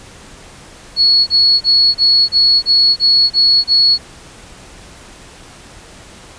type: tone bursts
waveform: sine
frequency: 4368 Hz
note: C#8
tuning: 26 cents flat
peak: -7 dBFS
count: 9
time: 0.96-3.982 s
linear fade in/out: 50 ms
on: 310 ms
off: 29 ms
effects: pink hiss -38 dBFS RMS until 6.38 s + resampled to 22050 Hz